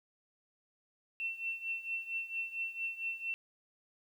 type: tone with tremolo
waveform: sine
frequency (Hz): 2697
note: E7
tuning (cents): +39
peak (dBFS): -32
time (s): 1.2-3.34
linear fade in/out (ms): 0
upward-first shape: triangle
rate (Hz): 4.4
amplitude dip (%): 85
effects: 11-bit